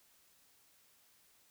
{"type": "silence", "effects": ["white hiss -68 dBFS RMS until 1.5 s"]}